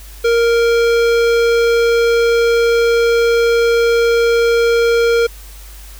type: tone with hard clipping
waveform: sine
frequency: 466.2 Hz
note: A#4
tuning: in tune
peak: -12 dBFS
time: 0.24-5.27 s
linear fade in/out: 10 ms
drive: 17 dB
effects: added 50 Hz sine -33 dBFS peak until 5.99 s + white hiss -40 dBFS RMS until 5.99 s